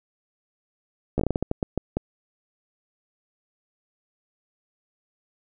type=slowing click train; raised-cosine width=2 ms; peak=-10 dBFS; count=12; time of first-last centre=1.18-1.97 s; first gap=14 ms; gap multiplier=1.3; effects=none